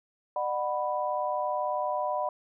sine chord, B minor, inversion first, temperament equal with one note detuned, 601.8 / 740 / 987.8 Hz, D5 / F#5 / B5, +42 / 0 / 0 cents, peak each -31 / -32 / -31 dBFS, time 0.36-2.29 s, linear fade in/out 2 ms, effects none

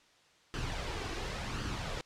pink noise with flanger, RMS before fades -37 dBFS, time 0.54-2.01 s, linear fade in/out 0 ms, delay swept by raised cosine 0.65 to 2.65 ms, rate 0.92 Hz, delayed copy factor +0.5, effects white hiss -64 dBFS RMS until 2.05 s + low-pass 5000 Hz 12 dB/octave

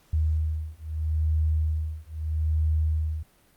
sine beating tone pair, 77.78 / 78.56 Hz, D#2 / D#2, 0 / +17 cents, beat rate 0.78 Hz, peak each -26 dBFS, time 0.13-3.23 s, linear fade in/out 5 ms, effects pink hiss -61 dBFS RMS until 3.56 s + Opus 48 kbps

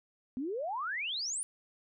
sine exponential sweep, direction up, 242.5 to 9890 Hz, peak -33 dBFS, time 0.37-1.43 s, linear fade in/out 0 ms, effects none

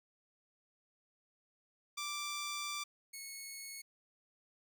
10% pulse tone pair in turn, 1174.7 / 2196 Hz, D6 / C#7, 0 / -17 cents, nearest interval major seventh, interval 1083 cents, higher second, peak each -30 / -36 dBFS, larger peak first, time 1.97-2.84 / 3.13-3.82 s, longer first, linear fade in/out 10 ms, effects none

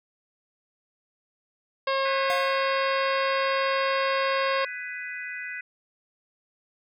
harmonic tone, 540 Hz, C#5, 45 cents flat, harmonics 1 / 2 / 3 / 4 / 5 / 6 / 7 / 8 / 9, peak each -26 / -27 / -33 / -36 / -36 / -40 / -40 / -42 / -40 dBFS, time 1.87-4.65 s, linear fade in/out 5 ms
sine chord, G# minor seventh, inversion third, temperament just, 1495.1 / 1661.2 / 1993.5 / 2492 Hz, F#6 / G#6 / B6 / D#7, +18 / 0 / +16 / +2 cents, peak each -37 / -42 / -36 / -39 dBFS, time 2.05-5.61 s, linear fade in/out 5 ms
square tone with exponential decay, 710 Hz, F5, 28 cents sharp, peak -27 dBFS, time 2.3-2.76 s, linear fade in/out 0 ms, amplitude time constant 98 ms
effects none

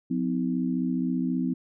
sine tone cluster, 180.1 / 255 / 319 Hz, F#3 / C4 / D#4, -46 / -44 / +43 cents, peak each -29 / -26 / -33 dBFS, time 0.1-1.54 s, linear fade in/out 10 ms, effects none

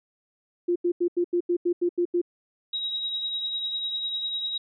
sine tone bursts, 349.8 Hz, F4, 3 cents sharp, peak -20 dBFS, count 10, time 0.68-2.216 s, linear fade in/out 10 ms, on 78 ms, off 84 ms
sine tone with tremolo, 3821 Hz, A#7, 42 cents sharp, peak -25 dBFS, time 2.73-4.58 s, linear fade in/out 5 ms, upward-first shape triangle, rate 10 Hz, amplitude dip 45%
effects none

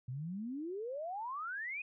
sine exponential sweep, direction up, 120 to 2546 Hz, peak -38 dBFS, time 0.08-1.82 s, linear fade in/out 5 ms, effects none

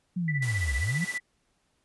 sine linear two-way sweep, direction down then up, 185 to 59.6 to 185 Hz, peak -26 dBFS, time 0.16-1.05 s, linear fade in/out 10 ms, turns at 0.76 s
sine tone with tremolo, 1975.5 Hz, B6, in tune, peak -27 dBFS, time 0.28-1.2 s, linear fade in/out 2 ms, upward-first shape sine, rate 15 Hz, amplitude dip 90%
white high-pass noise, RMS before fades -39 dBFS, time 0.42-1.18 s, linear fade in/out 5 ms, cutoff 100 Hz, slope 48 dB/octave
effects pink hiss -72 dBFS RMS until 1.84 s + resampled to 24000 Hz

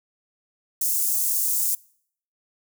white high-pass noise, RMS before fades -23 dBFS, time 0.81-1.75 s, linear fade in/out 5 ms, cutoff 6900 Hz, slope 24 dB/octave, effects noise-tail reverb RT60 0.6 s tail -24 dB re dry

